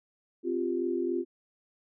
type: chord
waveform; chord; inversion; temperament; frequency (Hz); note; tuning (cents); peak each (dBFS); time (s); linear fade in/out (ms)
sine; C suspended fourth; none; just; 261.6 / 348.8 / 392.4; C4 / F4 / G4; 0 / -2 / +2; -34 / -29 / -34; 0.43-1.25; 50
effects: none